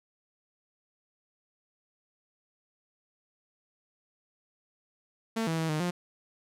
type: tone with pitch steps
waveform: sawtooth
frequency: 224.9 / 162.9 / 161.5 / 153.7 / 176.8 Hz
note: A3 / E3 / E3 / D#3 / F3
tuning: +38 / -20 / -35 / -21 / +22 cents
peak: -24 dBFS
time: 5.36-5.91 s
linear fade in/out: 10 ms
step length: 110 ms
effects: low-pass 11000 Hz 12 dB/octave